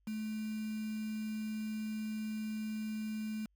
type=tone with quantisation; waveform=sine; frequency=216.1 Hz; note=A3; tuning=31 cents flat; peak=-36 dBFS; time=0.07-3.46 s; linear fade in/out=5 ms; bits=8; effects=added 50 Hz sine -70 dBFS peak until 3.55 s